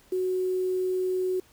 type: tone with quantisation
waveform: sine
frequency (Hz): 370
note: F#4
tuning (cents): 0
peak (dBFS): -24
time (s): 0.12-1.4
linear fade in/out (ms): 5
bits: 8
effects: pink hiss -59 dBFS RMS until 1.52 s